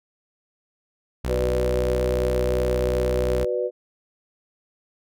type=tone; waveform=sawtooth; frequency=62.8 Hz; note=B1; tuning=30 cents sharp; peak=-20 dBFS; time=1.24-3.45 s; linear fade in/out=10 ms
type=chord; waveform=sine; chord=B minor; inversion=second; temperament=just; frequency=370.4 / 493.9 / 592.7 Hz; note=F#4 / B4 / D5; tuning=+2 / 0 / +16 cents; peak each=-27 / -24 / -28 dBFS; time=1.27-3.71 s; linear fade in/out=50 ms
effects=none